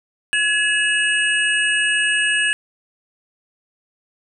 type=tone cluster; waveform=sine; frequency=1687 / 2609 / 2883 / 8520 Hz; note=G#6 / E7 / F#7 / C9; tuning=+27 / -18 / -46 / +30 cents; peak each=-18 / -22 / -22 / -27 dBFS; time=0.33-2.53 s; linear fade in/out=0 ms; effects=none